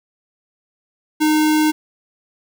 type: tone with sample-and-hold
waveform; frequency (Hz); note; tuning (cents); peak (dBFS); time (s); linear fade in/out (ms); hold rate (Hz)
sine; 308.4; D#4; -15; -12; 1.2-1.72; 20; 1225
effects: none